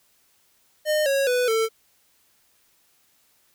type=tone with pitch steps; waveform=square; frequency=610 / 549.8 / 495.5 / 446.5 Hz; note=D#5 / C#5 / B4 / A4; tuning=-34 / -14 / +6 / +25 cents; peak=-20 dBFS; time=0.85-1.69 s; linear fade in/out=50 ms; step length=210 ms; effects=white hiss -63 dBFS RMS until 3.54 s